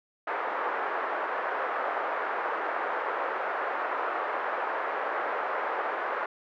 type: band-pass noise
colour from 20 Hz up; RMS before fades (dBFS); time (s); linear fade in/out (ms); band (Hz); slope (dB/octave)
white; -31; 0.27-6.26; 5; 430 to 1500; 24
effects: none